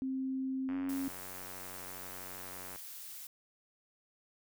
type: tone with pitch glide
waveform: sine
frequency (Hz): 263.7 to 271.9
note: C4 to C#4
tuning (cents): +14 to -33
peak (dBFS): -33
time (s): 0.02-1.08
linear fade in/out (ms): 0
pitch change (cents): +53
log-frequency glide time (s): 0.7-0.75
type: click train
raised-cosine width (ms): 0.5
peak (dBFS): -33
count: 192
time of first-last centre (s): 0.69-2.759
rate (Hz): 92.3
type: noise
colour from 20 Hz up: blue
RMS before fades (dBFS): -47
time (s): 0.89-3.27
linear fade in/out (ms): 2
effects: none